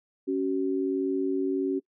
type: tone pair together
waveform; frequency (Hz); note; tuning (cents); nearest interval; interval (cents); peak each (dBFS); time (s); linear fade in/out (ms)
sine; 277.4 / 378.8; C#4 / F#4; +1 / +41; perfect fourth; 540; -27; 0.27-1.8; 20
effects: noise-tail reverb RT60 0.1 s tail -22 dB re dry